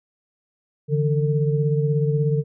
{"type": "tone cluster", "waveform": "sine", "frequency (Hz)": [145, 161.5, 449.5], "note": ["D3", "E3", "A4"], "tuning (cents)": [-22, -35, 37], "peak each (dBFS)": [-19, -26, -24], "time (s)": [0.88, 2.44], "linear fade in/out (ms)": 50, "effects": []}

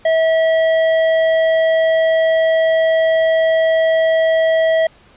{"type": "tone with hard clipping", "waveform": "sine", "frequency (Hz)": 647, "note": "E5", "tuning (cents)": -32, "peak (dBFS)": -13, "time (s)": [0.05, 4.87], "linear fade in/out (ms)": 5, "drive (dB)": 9, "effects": ["pink hiss -48 dBFS RMS until 5.16 s", "resampled to 8000 Hz"]}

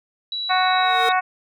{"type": "tone with pitch glide", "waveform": "sine", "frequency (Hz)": [3919, 3781], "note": ["B7", "A#7"], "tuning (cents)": [-14, 24], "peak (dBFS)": -24, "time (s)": [0.32, 1.12], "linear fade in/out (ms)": 2, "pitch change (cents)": -62, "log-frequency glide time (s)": [0.62, 1.01]}
{"type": "harmonic tone", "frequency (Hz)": 370, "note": "F#4", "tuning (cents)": 0, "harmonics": [2, 3, 4, 5, 6, 7], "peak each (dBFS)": [-19, -22, -24, -28, -29, -34], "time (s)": [0.49, 1.21], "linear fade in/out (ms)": 20}
{"type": "tone with exponential growth", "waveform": "square", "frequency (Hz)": 457.8, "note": "A#4", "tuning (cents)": -31, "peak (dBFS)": -22, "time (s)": [0.65, 1.09], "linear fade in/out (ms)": 2, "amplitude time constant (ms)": 94}
{"effects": []}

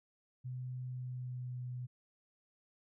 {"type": "tone with pitch glide", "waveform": "sine", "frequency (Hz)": [126.7, 124.67], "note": ["B2", "B2"], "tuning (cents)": [45, 17], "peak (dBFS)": -39, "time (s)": [0.44, 1.87], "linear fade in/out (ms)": 20, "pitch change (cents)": -28, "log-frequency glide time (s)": [0.84, 1.62], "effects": []}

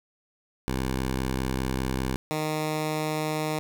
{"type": "tone pair in turn", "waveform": "10% pulse", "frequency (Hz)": [65, 154.6], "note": ["C2", "D#3"], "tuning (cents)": [-11, -11], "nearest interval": "octave + minor third", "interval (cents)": 1500, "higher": "second", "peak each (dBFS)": -18, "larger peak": "neither", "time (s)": [[0.68, 2.16], [2.31, 3.59]], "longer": "first", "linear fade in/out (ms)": 0, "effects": []}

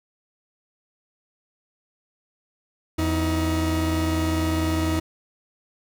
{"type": "tone pair together", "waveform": "40% pulse", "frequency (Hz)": [84.3, 317.2], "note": ["E2", "D#4"], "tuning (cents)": [39, 33], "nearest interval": "octave + major seventh", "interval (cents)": 2294, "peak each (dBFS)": -23, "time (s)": [2.98, 5], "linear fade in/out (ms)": 10, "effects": []}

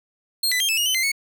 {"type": "tone with pitch steps", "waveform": "sawtooth", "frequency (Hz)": [4222, 1997, 3196, 2623, 2867, 3041, 2076, 2209], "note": ["C8", "B6", "G7", "E7", "F7", "F#7", "C7", "C#7"], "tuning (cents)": [15, 19, 33, -9, 45, 47, -14, -7], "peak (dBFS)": -16, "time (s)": [0.43, 1.118], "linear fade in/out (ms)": 5, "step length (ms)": 86, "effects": []}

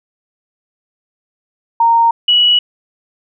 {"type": "tone pair in turn", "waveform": "sine", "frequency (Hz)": [925, 2932], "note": ["A#5", "F#7"], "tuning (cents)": [-14, -16], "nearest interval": "octave + minor sixth", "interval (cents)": 1998, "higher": "second", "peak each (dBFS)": -7, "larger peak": "neither", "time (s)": [[1.8, 2.11], [2.28, 2.59]], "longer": "neither", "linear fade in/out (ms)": 5, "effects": []}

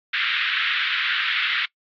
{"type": "band-pass noise", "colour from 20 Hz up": "pink", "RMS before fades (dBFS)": -23, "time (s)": [0.13, 1.66], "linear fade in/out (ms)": 10, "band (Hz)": [1400, 3700], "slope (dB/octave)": 48, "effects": ["noise-tail reverb RT60 0.1 s tail -23 dB re dry", "AAC 64 kbps"]}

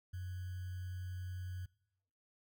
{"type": "tone with sample-and-hold", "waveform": "sine", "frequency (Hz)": 91.1, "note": "F#2", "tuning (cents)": -26, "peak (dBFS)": -40, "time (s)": [0.13, 1.66], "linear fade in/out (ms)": 10, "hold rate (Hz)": 1575, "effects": ["noise-tail reverb RT60 0.9 s tail -23 dB re dry"]}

